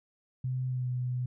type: tone with pitch glide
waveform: sine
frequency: 128.4 to 125.18 Hz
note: C3 to B2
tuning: -32 to +24 cents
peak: -29 dBFS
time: 0.44-1.26 s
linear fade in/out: 5 ms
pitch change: -44 cents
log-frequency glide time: 0.66-0.88 s
effects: none